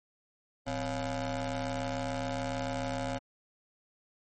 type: ring-modulated tone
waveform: 20% pulse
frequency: 146.83 Hz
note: D3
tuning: in tune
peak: -24 dBFS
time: 0.66-3.19 s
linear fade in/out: 20 ms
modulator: 407 Hz
effects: MP3 32 kbps